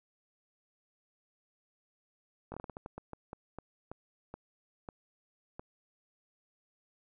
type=slowing click train; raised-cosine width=1 ms; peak=-28 dBFS; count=16; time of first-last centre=2.52-5.595 s; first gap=20 ms; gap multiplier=1.29; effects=none